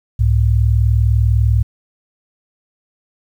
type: tone pair together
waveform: sine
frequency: 68.1 / 108.1 Hz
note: C#2 / A2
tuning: -30 / -30 cents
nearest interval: minor sixth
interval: 800 cents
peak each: -13 dBFS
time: 0.19-1.63 s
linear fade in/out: 10 ms
effects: 8-bit